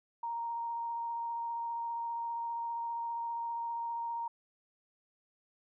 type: tone with vibrato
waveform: sine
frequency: 932.3 Hz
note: A#5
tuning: in tune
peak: -34 dBFS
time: 0.23-4.28 s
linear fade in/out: 5 ms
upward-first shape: sine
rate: 15 Hz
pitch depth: 10 cents each way
effects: none